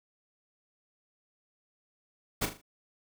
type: noise with echo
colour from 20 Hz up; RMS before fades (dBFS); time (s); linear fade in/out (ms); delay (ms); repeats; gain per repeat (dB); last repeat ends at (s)
pink; -29; 2.41-2.46; 10; 39; 4; -8; 2.616
effects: none